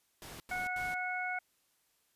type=noise bursts; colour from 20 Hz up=pink; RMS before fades=-48 dBFS; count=3; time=0.22-0.942 s; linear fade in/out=0 ms; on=180 ms; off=91 ms
type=harmonic tone; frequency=732 Hz; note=F#5; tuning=19 cents flat; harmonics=1 / 2 / 3; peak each=-38 / -38 / -38 dBFS; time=0.51-1.39 s; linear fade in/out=5 ms
effects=white hiss -74 dBFS RMS until 2.15 s + resampled to 32000 Hz